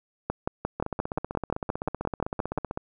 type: two click trains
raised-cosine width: 1 ms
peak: -12 / -16 dBFS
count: 14 / 32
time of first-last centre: 0.3-2.577 / 0.8-2.775 s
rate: 5.71 / 15.7 Hz
effects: none